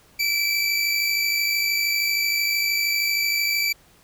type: tone pair together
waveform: 25% pulse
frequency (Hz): 2314 / 2367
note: D7 / D7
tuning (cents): -26 / +13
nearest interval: unison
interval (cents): 39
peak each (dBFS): -17 / -24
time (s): 0.19-3.73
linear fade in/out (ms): 10
effects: pink hiss -55 dBFS RMS until 4.03 s